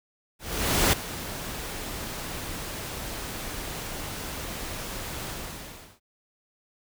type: noise with ADSR envelope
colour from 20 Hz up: pink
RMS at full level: -20 dBFS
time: 0.39-6 s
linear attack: 540 ms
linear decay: 5 ms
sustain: -15 dB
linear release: 710 ms
effects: none